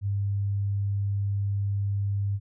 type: tone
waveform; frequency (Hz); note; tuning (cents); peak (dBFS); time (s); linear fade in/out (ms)
sine; 100; G2; +35; -24; 0.01-2.4; 50
effects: none